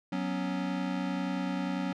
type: chord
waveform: square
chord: F# suspended fourth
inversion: none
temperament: equal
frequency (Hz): 185 / 246.9 / 277.2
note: F#3 / B3 / C#4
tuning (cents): 0 / 0 / 0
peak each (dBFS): -34 / -38 / -35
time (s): 0.12-1.93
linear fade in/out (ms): 5
effects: low-pass 4000 Hz 12 dB/octave